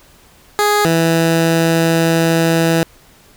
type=tone pair in turn; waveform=15% pulse; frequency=415.3 / 164.81 Hz; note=G#4 / E3; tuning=0 / 0 cents; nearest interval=octave + major third; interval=1600 cents; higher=first; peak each=-5 dBFS; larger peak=neither; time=0.59-0.85 / 0.85-2.83 s; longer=second; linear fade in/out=0 ms; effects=pink hiss -47 dBFS RMS until 3.36 s